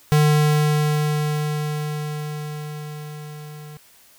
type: tone with level ramp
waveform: square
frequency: 150.4 Hz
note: D3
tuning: 42 cents sharp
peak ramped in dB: -13 to -37 dBFS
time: 0.12-3.77 s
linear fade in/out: 0 ms
effects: white hiss -52 dBFS RMS until 4.18 s